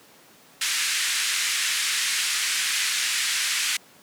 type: band-pass noise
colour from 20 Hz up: pink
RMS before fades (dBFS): -25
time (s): 0.61-3.77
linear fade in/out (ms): 5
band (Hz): 1700 to 10000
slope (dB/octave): 24
effects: pink hiss -52 dBFS RMS until 4.02 s + high-pass 200 Hz 12 dB/octave